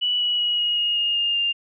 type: tone with pitch steps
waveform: sine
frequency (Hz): 2952 / 2930 / 2908 / 2886 / 2865 / 2843 / 2822 / 2801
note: F#7 / F#7 / F#7 / F#7 / F7 / F7 / F7 / F7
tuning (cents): -5 / -18 / -31 / -44 / +44 / +30 / +17 / +4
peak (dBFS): -19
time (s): 0.01-1.53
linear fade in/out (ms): 20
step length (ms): 190
effects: none